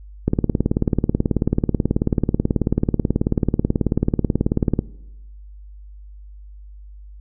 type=click train; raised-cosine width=3 ms; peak=-4 dBFS; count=84; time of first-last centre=0.28-4.791 s; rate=18.4 Hz; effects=noise-tail reverb RT60 1.0 s tail -21 dB re dry + added 50 Hz sine -37 dBFS peak until 7.2 s